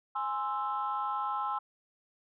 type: chord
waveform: sine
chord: Ab augmented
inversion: none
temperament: equal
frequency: 830.6 / 1046.5 / 1318.5 Hz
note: Ab5 / C6 / E6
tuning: 0 / 0 / 0 cents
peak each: -34 dBFS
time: 0.15-1.59 s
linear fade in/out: 10 ms
effects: tanh soft clip ceiling -23 dBFS